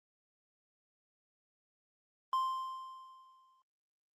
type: tone with exponential decay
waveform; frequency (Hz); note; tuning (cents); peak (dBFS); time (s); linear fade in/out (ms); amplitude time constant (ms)
triangle; 1046.5; C6; 0; -26; 2.33-3.62; 1; 280
effects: Opus 32 kbps

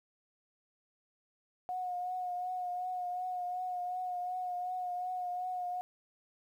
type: tone with vibrato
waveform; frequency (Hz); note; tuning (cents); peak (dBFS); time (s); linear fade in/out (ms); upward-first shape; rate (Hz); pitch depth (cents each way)
sine; 725; F#5; -35; -34; 1.69-5.81; 0; triangle; 2.7; 32
effects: 11-bit

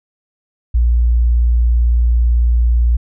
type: tone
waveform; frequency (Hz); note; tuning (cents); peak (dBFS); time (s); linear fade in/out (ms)
sine; 59; A#1; +22; -9; 0.74-2.97; 10
effects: none

